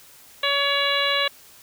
harmonic tone, 564 Hz, C#5, 30 cents sharp, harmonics 1 / 2 / 3 / 4 / 5 / 6 / 7, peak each -27 / -27 / -27 / -27 / -27 / -27 / -27 dBFS, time 0.43-1.28 s, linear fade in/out 5 ms, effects white hiss -49 dBFS RMS until 1.62 s

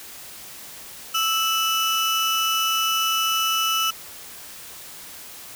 35% pulse tone pair together, 1317.5 / 2960 Hz, E6 / F#7, -1 / 0 cents, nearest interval octave + major second, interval 1401 cents, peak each -21 dBFS, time 1.14-3.91 s, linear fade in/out 10 ms, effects white hiss -40 dBFS RMS until 5.55 s

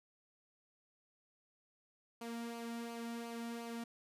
sawtooth tone with flanger, 233.1 Hz, A#3, in tune, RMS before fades -44 dBFS, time 2.21-3.84 s, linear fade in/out 5 ms, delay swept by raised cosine 0.54 to 1.94 ms, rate 2.8 Hz, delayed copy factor -0.55, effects resampled to 32000 Hz

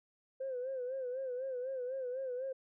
sine tone with vibrato, 514 Hz, C5, 31 cents flat, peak -35 dBFS, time 0.4-2.53 s, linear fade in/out 10 ms, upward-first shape sine, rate 4 Hz, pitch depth 82 cents each way, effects tanh soft clip ceiling -32 dBFS

